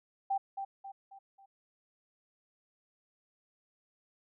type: tone with echo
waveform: sine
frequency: 784 Hz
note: G5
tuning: in tune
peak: -28 dBFS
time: 0.3-0.38 s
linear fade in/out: 10 ms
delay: 270 ms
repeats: 4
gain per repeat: -7 dB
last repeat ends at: 1.46 s
effects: none